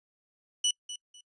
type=tone with echo; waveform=25% pulse; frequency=2960 Hz; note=F#7; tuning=in tune; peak=-20 dBFS; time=0.64-0.71 s; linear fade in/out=5 ms; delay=250 ms; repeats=2; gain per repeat=-13 dB; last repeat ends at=1.21 s; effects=noise-tail reverb RT60 0.1 s tail -26 dB re dry + resampled to 22050 Hz